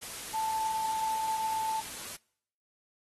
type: tone in noise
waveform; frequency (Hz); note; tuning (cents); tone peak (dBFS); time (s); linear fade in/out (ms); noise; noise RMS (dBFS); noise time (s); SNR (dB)
sine; 880; A5; 0; -29; 0.33-1.81; 20; white; -41; 0.01-2.17; +9
effects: noise-tail reverb RT60 0.7 s tail -26 dB re dry + AAC 32 kbps